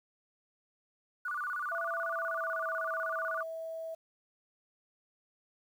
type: tone with vibrato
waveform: sine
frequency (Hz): 1315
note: E6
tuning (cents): -5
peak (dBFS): -33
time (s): 1.25-3.43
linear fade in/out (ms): 5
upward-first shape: square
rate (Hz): 16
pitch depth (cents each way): 190
type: tone with pitch glide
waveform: sine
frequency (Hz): 670 to 650.6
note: E5 to E5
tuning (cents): +28 to -23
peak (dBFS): -37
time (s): 1.71-3.95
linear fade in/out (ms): 10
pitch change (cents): -51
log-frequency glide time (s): 1.88-2.63
effects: 10-bit